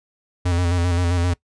square tone with vibrato, 87.6 Hz, F2, 6 cents sharp, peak -18 dBFS, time 0.45-1.34 s, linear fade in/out 10 ms, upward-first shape square, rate 7.6 Hz, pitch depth 37 cents each way, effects noise-tail reverb RT60 0.1 s tail -21 dB re dry + resampled to 22050 Hz

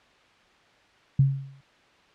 sine tone with exponential decay, 136.6 Hz, C#3, 25 cents flat, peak -13 dBFS, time 1.19-1.61 s, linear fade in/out 5 ms, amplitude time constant 90 ms, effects white hiss -58 dBFS RMS until 2.14 s + low-pass 3000 Hz 12 dB/octave

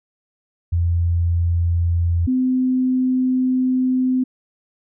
sine tone pair in turn, 85.5 / 256.2 Hz, F2 / C4, -36 / -36 cents, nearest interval octave + perfect fifth, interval 1900 cents, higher second, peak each -15 dBFS, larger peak neither, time 0.72-2.27 / 2.27-4.24 s, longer second, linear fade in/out 10 ms, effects none

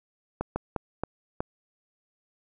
slowing click train, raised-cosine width 1 ms, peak -14 dBFS, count 5, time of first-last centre 0.41-1.405 s, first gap 150 ms, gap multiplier 1.35, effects none

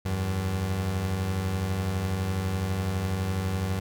30% pulse beating tone pair, 83 / 95 Hz, E2 / F#2, +12 / +46 cents, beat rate 12 Hz, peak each -32 / -24 dBFS, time 0.05-3.8 s, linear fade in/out 10 ms, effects none

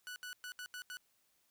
sawtooth tone bursts at uneven times, 1480 Hz, F#6, in tune, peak -40 dBFS, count 6, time 0.07-0.16 / 0.23-0.33 / 0.44-0.52 / 0.59-0.66 / 0.74-0.82 / 0.9-0.97 s, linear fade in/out 0 ms, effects white hiss -75 dBFS RMS until 1.5 s

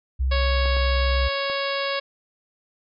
sine tone with pitch glide, 65.4 to 64.76 Hz, C2 to C2, 0 to -17 cents, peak -19 dBFS, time 0.19-1.29 s, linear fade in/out 20 ms, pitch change -17 cents, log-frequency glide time 0.59-0.87 s
harmonic tone, 554.4 Hz, C#5, in tune, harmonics 1 / 2 / 3 / 4 / 5 / 6 / 7 / 8 / 9, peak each -27 / -30 / -32 / -33 / -34 / -35 / -35 / -36 / -37 dBFS, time 0.31-2 s, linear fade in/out 10 ms
clicks, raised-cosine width 1 ms, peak -23 dBFS, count 3, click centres 0.657 / 0.767 / 1.499 s
effects none

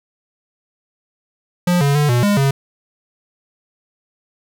square tone with pitch steps, 177 / 141.5 / 147.5 / 121.5 / 204.2 / 137.3 Hz, F3 / C#3 / D3 / B2 / G#3 / C#3, +23 / +36 / +8 / -28 / -29 / -16 cents, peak -13 dBFS, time 1.67-2.51 s, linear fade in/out 5 ms, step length 140 ms, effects none

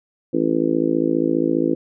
harmonic tone, 54.9 Hz, A1, 3 cents flat, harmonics 3 / 4 / 5 / 6 / 7 / 8 / 9, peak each -29 / -29 / -21 / -20 / -27 / -27 / -26 dBFS, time 0.33-1.75 s, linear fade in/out 10 ms, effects none

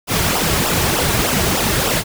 pink noise with flanger, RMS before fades -17 dBFS, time 0.07-2.04 s, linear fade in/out 50 ms, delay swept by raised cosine 0.46 to 4.06 ms, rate 3.3 Hz, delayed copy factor -0.7, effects none

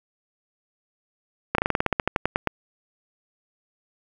slowing click train, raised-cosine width 0.5 ms, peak -5 dBFS, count 15, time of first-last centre 1.55-2.473 s, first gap 33 ms, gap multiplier 1.1, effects 7-bit

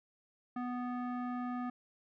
square tone with low-pass filter, 246.9 Hz, B3, in tune, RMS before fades -38 dBFS, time 0.56-1.7 s, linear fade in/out 5 ms, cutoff 1300 Hz, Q 1.9, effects none

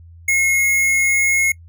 sine tone with sample-and-hold, 2159 Hz, C#7, 46 cents flat, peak -13 dBFS, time 0.28-1.52 s, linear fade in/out 5 ms, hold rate 8820 Hz, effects noise-tail reverb RT60 0.1 s tail -24 dB re dry + added 84 Hz sine -39 dBFS peak until 1.68 s

